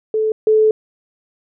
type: tone pair in turn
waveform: sine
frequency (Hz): 435.6 / 433.9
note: A4 / A4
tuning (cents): -17 / -24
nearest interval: unison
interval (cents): 7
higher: first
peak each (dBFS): -14 / -9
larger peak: second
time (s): 0.14-0.32 / 0.47-0.71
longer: second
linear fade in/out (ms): 2
effects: none